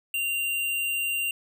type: tone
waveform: square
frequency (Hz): 2776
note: F7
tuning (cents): -11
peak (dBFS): -26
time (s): 0.14-1.31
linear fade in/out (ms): 2
effects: none